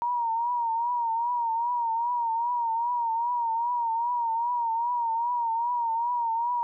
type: tone with vibrato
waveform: sine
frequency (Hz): 939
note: A#5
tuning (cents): +12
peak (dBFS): -24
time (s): 0.02-6.63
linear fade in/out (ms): 0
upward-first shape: triangle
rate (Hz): 2.5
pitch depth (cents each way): 82
effects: none